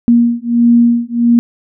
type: beating tone pair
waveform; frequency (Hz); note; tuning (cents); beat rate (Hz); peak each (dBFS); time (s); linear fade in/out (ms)
sine; 235.7 / 237.2; A#3 / A#3; +19 / +30; 1.5; -10; 0.08-1.39; 0
effects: none